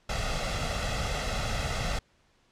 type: noise with comb filter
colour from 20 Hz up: pink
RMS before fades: -30 dBFS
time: 0.09-1.99 s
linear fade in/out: 5 ms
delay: 1.5 ms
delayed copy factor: +0.7
effects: pink hiss -66 dBFS RMS until 2.51 s + low-pass 6000 Hz 12 dB/octave